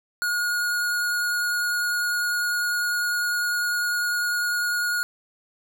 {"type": "tone with vibrato", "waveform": "square", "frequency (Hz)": 1440, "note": "F#6", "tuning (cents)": -47, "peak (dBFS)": -23, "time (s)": [0.22, 5.03], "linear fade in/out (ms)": 0, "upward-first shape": "sine", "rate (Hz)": 10, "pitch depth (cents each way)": 9, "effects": []}